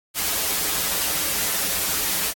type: noise with comb filter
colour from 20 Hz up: white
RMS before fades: -23 dBFS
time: 0.14-2.34 s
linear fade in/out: 50 ms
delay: 8.2 ms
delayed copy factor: -0.9
effects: AAC 64 kbps